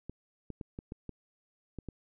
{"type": "clicks", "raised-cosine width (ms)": 3, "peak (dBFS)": -27, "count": 8, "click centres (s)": [0.096, 0.503, 0.612, 0.789, 0.921, 1.093, 1.787, 1.887], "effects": []}